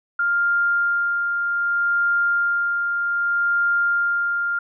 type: tone with tremolo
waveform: sine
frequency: 1400 Hz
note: F6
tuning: 4 cents sharp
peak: -16 dBFS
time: 0.19-4.59 s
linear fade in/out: 5 ms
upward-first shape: sine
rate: 0.64 Hz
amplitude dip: 35%
effects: none